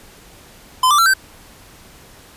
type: tone with pitch steps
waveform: square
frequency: 1023 / 1175.1 / 1349.9 / 1550.6 Hz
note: C6 / D6 / E6 / G6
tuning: -39 / +1 / +41 / -19 cents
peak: -11 dBFS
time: 0.83-1.138 s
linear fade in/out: 5 ms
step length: 77 ms
effects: pink hiss -44 dBFS RMS until 2.36 s + resampled to 32000 Hz